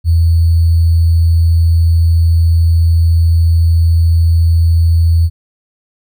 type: tone with sample-and-hold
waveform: sine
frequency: 83.1 Hz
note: E2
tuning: 15 cents sharp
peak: -6 dBFS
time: 0.04-5.3 s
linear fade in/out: 50 ms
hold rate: 4410 Hz
effects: none